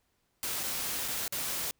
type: noise with dropouts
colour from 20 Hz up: white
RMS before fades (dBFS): -34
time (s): 0.43-1.71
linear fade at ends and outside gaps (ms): 0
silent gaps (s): 0.631-0.635 / 1.079-1.083 / 1.279-1.324
effects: pink hiss -75 dBFS RMS until 1.79 s